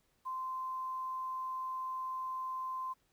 sine tone with quantisation, 1038 Hz, C6, 14 cents flat, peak -36 dBFS, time 0.25-2.94 s, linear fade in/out 20 ms, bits 11, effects pink hiss -75 dBFS RMS until 3.12 s

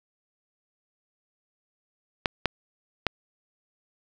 clicks, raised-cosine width 0.3 ms, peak -6 dBFS, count 3, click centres 2.258 / 2.457 / 3.067 s, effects none

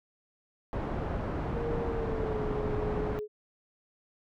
pink low-pass noise, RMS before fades -33 dBFS, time 0.73-3.19 s, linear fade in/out 0 ms, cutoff 980 Hz, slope 12 dB/octave
sine tone with pitch glide, 466.2 to 422.6 Hz, A#4 to G#4, 0 to +30 cents, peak -33 dBFS, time 1.53-3.28 s, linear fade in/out 50 ms, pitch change -170 cents, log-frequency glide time 1.85-2.46 s
effects none

